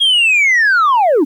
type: linear sweep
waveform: sine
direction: down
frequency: 3300 to 247.8 Hz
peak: -6 dBFS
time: 0-1.25 s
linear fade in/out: 20 ms
effects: tanh soft clip ceiling -7 dBFS + 8-bit